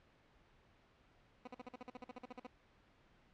15% pulse tone bursts, 250 Hz, B3, 21 cents sharp, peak -40 dBFS, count 15, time 1.45-2.469 s, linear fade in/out 5 ms, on 25 ms, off 46 ms, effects pink hiss -69 dBFS RMS until 3.33 s + low-pass 3000 Hz 12 dB/octave

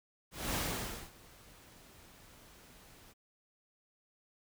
pink noise with ADSR envelope, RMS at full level -34 dBFS, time 0.31-3.14 s, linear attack 230 ms, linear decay 560 ms, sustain -24 dB, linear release 29 ms, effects none

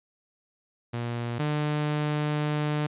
sawtooth tone pair in turn, 118.8 / 149.68 Hz, A#2 / D3, +33 / +33 cents, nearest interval major third, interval 400 cents, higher second, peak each -25 / -21 dBFS, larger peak second, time 0.93-1.39 / 1.39-2.87 s, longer second, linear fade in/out 10 ms, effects resampled to 8000 Hz

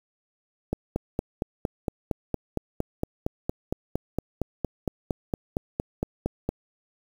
click train, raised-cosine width 2 ms, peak -12 dBFS, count 26, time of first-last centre 0.73-6.49 s, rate 4.34 Hz, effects 7-bit

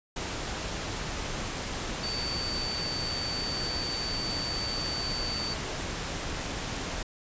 sine tone in noise, 4562 Hz, C#8, 49 cents sharp, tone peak -32 dBFS, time 2.03-5.54 s, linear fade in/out 5 ms, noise pink, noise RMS -34 dBFS, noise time 0.16-7.03 s, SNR -1 dB, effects resampled to 16000 Hz

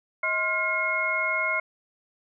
sine tone cluster, 635 / 1051 / 1410 / 2159 Hz, D#5 / C6 / F6 / C#7, +35 / +7 / +16 / -46 cents, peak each -32 / -32 / -30 / -25 dBFS, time 0.23-1.6 s, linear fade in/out 5 ms, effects none

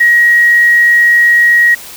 sine tone, 1896 Hz, A#6, 29 cents sharp, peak -4 dBFS, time 0-1.75 s, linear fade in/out 10 ms, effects white hiss -30 dBFS RMS until 1.96 s

